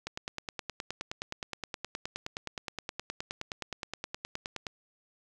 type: click train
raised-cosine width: 0.2 ms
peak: -18 dBFS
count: 45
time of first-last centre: 0.07-4.668 s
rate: 9.57 Hz
effects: none